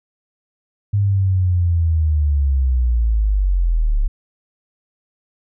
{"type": "linear sweep", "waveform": "sine", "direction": "down", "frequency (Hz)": [102.6, 33.82], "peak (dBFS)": -13, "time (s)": [0.93, 4.08], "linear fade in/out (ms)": 10, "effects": []}